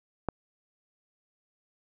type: click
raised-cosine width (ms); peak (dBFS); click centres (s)
1; -14; 0.287
effects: none